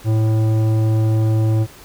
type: tone with tanh clipping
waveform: sine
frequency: 110 Hz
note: A2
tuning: in tune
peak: -15 dBFS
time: 0.04-1.67 s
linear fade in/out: 50 ms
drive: 13 dB
effects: pink hiss -42 dBFS RMS until 1.84 s